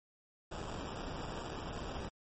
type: noise with sample-and-hold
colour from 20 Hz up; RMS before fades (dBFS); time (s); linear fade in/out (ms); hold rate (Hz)
pink; -42; 0.51-2.09; 10; 2100
effects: MP3 32 kbps